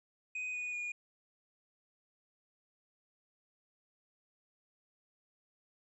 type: tone with pitch steps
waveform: triangle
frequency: 2500 / 2470 / 2440 Hz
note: D#7 / D#7 / D#7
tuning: +8 / -13 / -34 cents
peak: -35 dBFS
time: 0.35-0.92 s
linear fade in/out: 5 ms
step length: 190 ms
effects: resampled to 22050 Hz